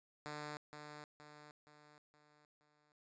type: tone with echo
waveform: 5% pulse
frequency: 149.3 Hz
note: D3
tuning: 29 cents sharp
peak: -33 dBFS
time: 0.26-0.57 s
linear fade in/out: 0 ms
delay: 470 ms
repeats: 5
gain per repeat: -6 dB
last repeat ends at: 2.92 s
effects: resampled to 16000 Hz